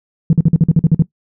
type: tone bursts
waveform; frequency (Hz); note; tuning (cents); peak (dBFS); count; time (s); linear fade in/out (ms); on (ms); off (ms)
sine; 161.4; E3; -36; -4; 10; 0.3-1.023; 2; 30; 47
effects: noise-tail reverb RT60 0.1 s tail -20 dB re dry + tanh soft clip ceiling -2 dBFS